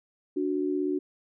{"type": "tone pair together", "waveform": "sine", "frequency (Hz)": [292.1, 368.6], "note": ["D4", "F#4"], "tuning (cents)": [-9, -7], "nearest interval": "major third", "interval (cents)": 402, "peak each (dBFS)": -28, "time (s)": [0.36, 0.99], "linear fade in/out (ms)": 10, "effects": []}